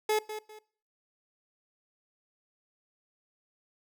30% pulse tone with echo, 428.7 Hz, A4, 45 cents flat, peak -22 dBFS, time 0.09-0.19 s, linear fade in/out 5 ms, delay 200 ms, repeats 2, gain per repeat -11 dB, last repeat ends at 0.59 s, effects noise-tail reverb RT60 0.5 s tail -21 dB re dry

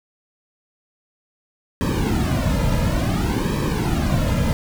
brown noise with flanger, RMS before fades -20 dBFS, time 1.81-4.53 s, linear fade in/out 0 ms, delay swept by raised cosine 1.4 to 2.7 ms, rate 0.57 Hz, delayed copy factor -0.9, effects none

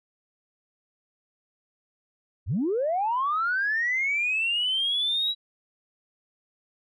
sine linear sweep, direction up, 62.8 to 3906 Hz, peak -22 dBFS, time 2.46-5.35 s, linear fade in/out 50 ms, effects tanh soft clip ceiling -18 dBFS

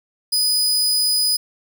sawtooth tone, 4978 Hz, D#8, in tune, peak -13 dBFS, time 0.32-1.37 s, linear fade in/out 10 ms, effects none

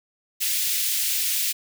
white high-pass noise, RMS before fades -24 dBFS, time 0.4-1.53 s, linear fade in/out 20 ms, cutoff 2200 Hz, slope 24 dB/octave, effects none

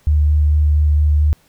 sine tone with vibrato, 74.9 Hz, D2, 35 cents sharp, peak -10 dBFS, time 0.07-1.33 s, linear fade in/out 0 ms, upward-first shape square, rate 4.4 Hz, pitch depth 9 cents each way, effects pink hiss -55 dBFS RMS until 1.48 s

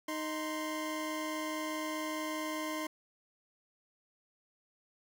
25% pulse tone pair together, 310.8 / 1045.4 Hz, D#4 / C6, -2 / -2 cents, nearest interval octave + major sixth, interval 2100 cents, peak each -33 / -36 dBFS, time 0.08-2.87 s, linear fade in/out 5 ms, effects none

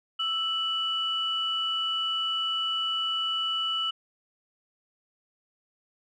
sine tone pair together, 1320.7 / 2960 Hz, E6 / F#7, +3 / 0 cents, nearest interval octave + major second, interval 1397 cents, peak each -32 / -26 dBFS, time 0.19-3.91 s, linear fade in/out 10 ms, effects tanh soft clip ceiling -18 dBFS

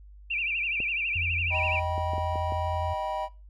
sine tone with vibrato, 2547 Hz, D#7, 40 cents sharp, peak -26 dBFS, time 0.3-1.8 s, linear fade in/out 10 ms, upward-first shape sine, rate 12 Hz, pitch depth 160 cents each way
clicks, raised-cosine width 2 ms, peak -25 dBFS, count 6, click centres 0.803 / 1.98 / 2.135 / 2.181 / 2.357 / 2.522 s
sine tone, 84.3 Hz, E2, 39 cents sharp, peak -30 dBFS, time 1.15-2.94 s, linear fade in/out 10 ms
triangle chord, Eb augmented, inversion none, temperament just, 622.3 / 777.8 / 972.3 Hz, Eb5 / G5 / B5, 0 / -14 / -27 cents, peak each -31 dBFS, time 1.5-3.29 s, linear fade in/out 50 ms
effects noise-tail reverb RT60 0.3 s tail -22 dB re dry + added 50 Hz sine -46 dBFS peak until 3.49 s

